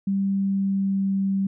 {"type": "tone with pitch glide", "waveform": "sine", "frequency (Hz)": [196, 194.65], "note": ["G3", "G3"], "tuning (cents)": [0, -12], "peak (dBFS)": -20, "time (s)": [0.07, 1.47], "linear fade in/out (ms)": 5, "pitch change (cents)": -12, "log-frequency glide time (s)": [0.32, 1.11], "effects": []}